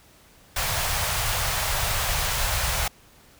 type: band-stop noise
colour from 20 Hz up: pink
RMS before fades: -25 dBFS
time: 0.56-2.88 s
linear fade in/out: 5 ms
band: 130 to 600 Hz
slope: 24 dB/octave
effects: pink hiss -54 dBFS RMS until 3.39 s